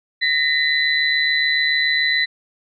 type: tone cluster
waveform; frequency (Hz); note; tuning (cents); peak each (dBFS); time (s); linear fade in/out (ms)
sine; 1860 / 2007 / 3992; A#6 / B6 / B7; -4 / +27 / +18; -20; 0.21-2.26; 20
effects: none